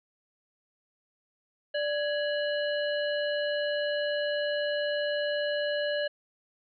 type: harmonic tone with a mistuned harmonic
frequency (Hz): 587.3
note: D5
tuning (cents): 0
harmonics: 1 / 3 / 5 / 7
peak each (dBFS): -28 / -34 / -37 / -42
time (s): 1.74-6.08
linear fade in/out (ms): 10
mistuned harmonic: 3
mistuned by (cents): -95
effects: none

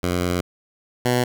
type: tone pair in turn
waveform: 10% pulse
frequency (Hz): 88.9 / 123.77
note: F2 / B2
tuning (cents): +31 / +4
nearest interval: tritone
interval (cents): 573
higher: second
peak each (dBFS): -12 / -9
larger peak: second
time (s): 0.03-0.41 / 1.05-1.24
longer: first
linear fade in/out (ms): 5
effects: none

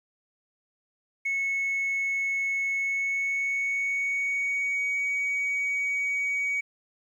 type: tone with pitch glide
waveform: sine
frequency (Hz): 2198 to 2255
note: C#7 to C#7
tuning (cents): -15 to +29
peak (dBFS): -23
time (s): 1.25-6.61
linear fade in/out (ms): 10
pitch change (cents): +44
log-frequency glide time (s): 2.77-5.05
effects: tanh soft clip ceiling -23 dBFS + 10-bit

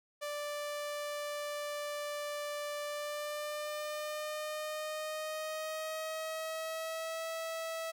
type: tone with pitch glide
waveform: sawtooth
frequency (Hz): 587.3 to 651.7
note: D5 to E5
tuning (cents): 0 to -20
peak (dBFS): -33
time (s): 0.21-7.92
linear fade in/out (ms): 20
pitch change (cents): +180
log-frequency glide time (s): 2.84-7.27
effects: none

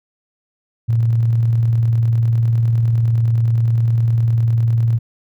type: tone with tremolo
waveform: sine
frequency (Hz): 115.1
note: A#2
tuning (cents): -22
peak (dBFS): -11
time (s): 0.88-4.99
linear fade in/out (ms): 20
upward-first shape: square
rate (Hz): 20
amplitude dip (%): 25
effects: none

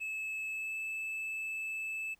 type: tone with pitch glide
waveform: triangle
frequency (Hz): 2600 to 2621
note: E7 to E7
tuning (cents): -24 to -11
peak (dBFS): -34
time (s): 0-2.15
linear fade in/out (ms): 20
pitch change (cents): +13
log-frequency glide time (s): 0.49-0.76
effects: pink hiss -71 dBFS RMS until 2.19 s

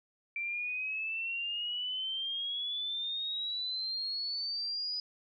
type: exponential sweep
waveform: sine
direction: up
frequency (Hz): 2341 to 4975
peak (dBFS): -33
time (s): 0.36-5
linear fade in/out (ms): 2
effects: none

